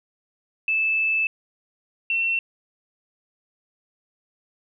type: tone pair in turn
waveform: sine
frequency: 2627 / 2704 Hz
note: E7 / E7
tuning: -7 / +43 cents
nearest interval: minor second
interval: 50 cents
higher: second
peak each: -19 / -20 dBFS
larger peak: first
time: 0.68-1.27 / 2.1-2.39 s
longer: first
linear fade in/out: 2 ms
effects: none